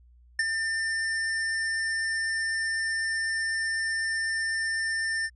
square tone with ADSR envelope, 1796 Hz, A6, 35 cents sharp, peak -21 dBFS, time 0.39-5.3 s, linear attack 4 ms, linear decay 29 ms, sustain -6 dB, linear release 49 ms, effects added 60 Hz sine -53 dBFS peak until 5.35 s + resampled to 24000 Hz

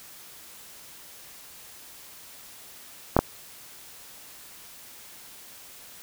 clicks, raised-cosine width 1 ms, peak -3 dBFS, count 2, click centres 3.166 / 3.19 s, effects white hiss -47 dBFS RMS until 6.02 s

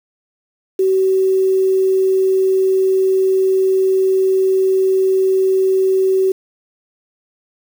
sine tone with quantisation, 380 Hz, F#4, 46 cents sharp, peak -11 dBFS, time 0.79-6.32 s, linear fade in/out 5 ms, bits 6, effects none

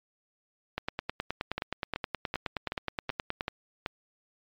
two click trains, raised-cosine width 0.3 ms, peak -14 / -15 dBFS, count 26 / 7, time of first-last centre 0.78-3.409 / 1.58-3.861 s, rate 9.51 / 2.63 Hz, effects low-pass 5000 Hz 12 dB/octave + MP3 96 kbps

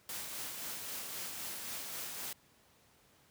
white noise with tremolo, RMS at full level -41 dBFS, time 0.09-2.33 s, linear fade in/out 2 ms, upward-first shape sine, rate 3.8 Hz, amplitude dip 30%, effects pink hiss -66 dBFS RMS until 3.3 s + high-pass 80 Hz 12 dB/octave

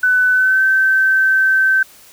sine tone with pitch glide, 1500 to 1545.7 Hz, F#6 to G6, +23 to -25 cents, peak -10 dBFS, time 0.03-1.83 s, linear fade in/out 5 ms, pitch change +52 cents, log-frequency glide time 0.3-0.63 s, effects white hiss -44 dBFS RMS until 2.12 s

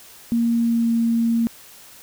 sine tone with pitch glide, 233.1 to 230.8 Hz, A#3 to A#3, 0 to -17 cents, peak -16 dBFS, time 0.32-1.47 s, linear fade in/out 0 ms, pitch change -17 cents, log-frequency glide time 0.54-0.93 s, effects white hiss -45 dBFS RMS until 2.02 s

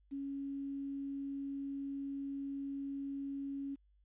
sine tone with quantisation, 277.2 Hz, C#4, in tune, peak -38 dBFS, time 0.11-3.76 s, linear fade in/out 20 ms, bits 11, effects added 50 Hz sine -66 dBFS peak until 4.04 s + resampled to 8000 Hz

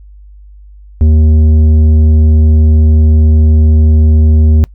sine tone with tanh clipping, 77.78 Hz, D#2, in tune, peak -5 dBFS, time 1.01-4.64 s, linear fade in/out 0 ms, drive 9 dB, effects noise-tail reverb RT60 0.1 s tail -23 dB re dry + added 50 Hz sine -32 dBFS peak until 4.74 s

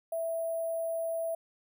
sine tone with sample-and-hold, 659.3 Hz, E5, in tune, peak -30 dBFS, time 0.12-1.35 s, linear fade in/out 5 ms, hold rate 11025 Hz, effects none

